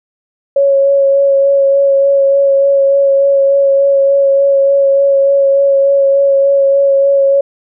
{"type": "tone with vibrato", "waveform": "sine", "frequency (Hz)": 553, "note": "C#5", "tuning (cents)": -4, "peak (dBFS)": -6, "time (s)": [0.56, 7.41], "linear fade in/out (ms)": 5, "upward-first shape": "sine", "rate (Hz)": 3.4, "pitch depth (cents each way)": 14, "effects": []}